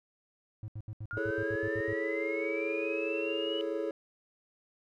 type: tone bursts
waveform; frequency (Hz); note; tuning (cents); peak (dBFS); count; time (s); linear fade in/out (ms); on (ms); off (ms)
triangle; 107.4; A2; -41; -35; 11; 0.63-1.931; 0; 51; 74
type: linear sweep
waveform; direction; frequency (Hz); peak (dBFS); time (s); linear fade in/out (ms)
sine; up; 1400 to 2960; -36; 1.11-3.61; 0
type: chord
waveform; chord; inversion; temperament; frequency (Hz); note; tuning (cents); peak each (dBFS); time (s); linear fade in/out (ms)
triangle; A major seventh; second; equal with one note detuned; 331 / 415.3 / 440 / 554.4; E4 / G#4 / A4 / C#5; +7 / 0 / 0 / 0; -35; 1.17-3.91; 2
effects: none